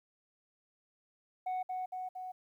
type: tone with echo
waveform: sine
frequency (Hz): 740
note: F#5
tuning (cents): 0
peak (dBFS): -30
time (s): 1.46-1.63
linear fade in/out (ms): 10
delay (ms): 230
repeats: 3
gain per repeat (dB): -3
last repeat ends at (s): 2.32
effects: tanh soft clip ceiling -32 dBFS + 12-bit